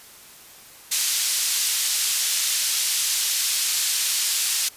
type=band-pass noise; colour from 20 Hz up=pink; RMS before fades=-23 dBFS; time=0.91-4.69 s; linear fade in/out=10 ms; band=4200 to 12000 Hz; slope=12 dB/octave; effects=white hiss -46 dBFS RMS until 4.76 s + resampled to 32000 Hz